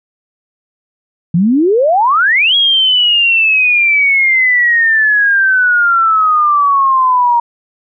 sine exponential two-way sweep, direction up then down, 160.6 to 3322 to 939 Hz, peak -7 dBFS, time 1.34-7.4 s, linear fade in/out 5 ms, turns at 2.55 s, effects none

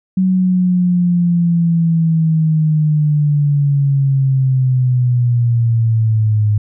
sine linear sweep, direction down, 187.8 to 104.3 Hz, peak -10 dBFS, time 0.17-6.58 s, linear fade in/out 5 ms, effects none

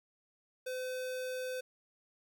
square tone, 510 Hz, C5, 44 cents flat, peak -37 dBFS, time 0.66-1.61 s, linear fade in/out 10 ms, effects 11-bit

